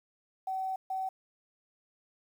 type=tone bursts at uneven times; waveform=sine; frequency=760 Hz; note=F#5; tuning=46 cents sharp; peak=-31 dBFS; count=2; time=0.47-0.76 / 0.9-1.09 s; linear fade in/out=5 ms; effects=10-bit